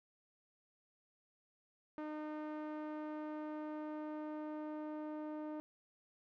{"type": "tone with low-pass filter sweep", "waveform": "sawtooth", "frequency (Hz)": 305.1, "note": "D#4", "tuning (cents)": -34, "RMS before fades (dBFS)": -44, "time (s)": [1.98, 5.6], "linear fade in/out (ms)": 0, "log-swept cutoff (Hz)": [1400, 880], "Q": 0.91, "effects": []}